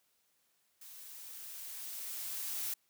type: noise with level ramp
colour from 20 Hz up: blue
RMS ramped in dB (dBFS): -52 to -37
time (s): 0.81-2.74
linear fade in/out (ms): 5
effects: white hiss -75 dBFS RMS until 2.89 s + high-pass 100 Hz 12 dB/octave